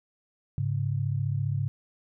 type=tone pair together; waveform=sine; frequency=104.28 / 139.2 Hz; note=G#2 / C#3; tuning=+8 / +8 cents; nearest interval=perfect fourth; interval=500 cents; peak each=-28 / -28 dBFS; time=0.58-1.68 s; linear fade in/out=0 ms; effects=none